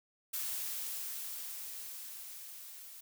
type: noise with level ramp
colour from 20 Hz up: blue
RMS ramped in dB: -37 to -51 dBFS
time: 0.33-3.01 s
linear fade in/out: 10 ms
effects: none